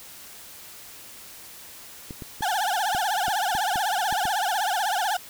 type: clicks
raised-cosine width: 3 ms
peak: -23 dBFS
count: 9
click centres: 2.108 / 2.222 / 2.408 / 2.949 / 3.282 / 3.551 / 3.758 / 4.126 / 4.254 s
type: tone with vibrato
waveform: 35% pulse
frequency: 788 Hz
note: G5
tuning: 9 cents sharp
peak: -21 dBFS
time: 2.42-5.17 s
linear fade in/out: 5 ms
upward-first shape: triangle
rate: 16 Hz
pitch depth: 230 cents each way
effects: white hiss -44 dBFS RMS until 5.29 s